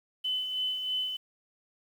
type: tone with tremolo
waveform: sine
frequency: 3023 Hz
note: F#7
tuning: 36 cents sharp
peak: -27 dBFS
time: 0.24-1.17 s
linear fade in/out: 10 ms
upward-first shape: sine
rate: 3.1 Hz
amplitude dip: 45%
effects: 9-bit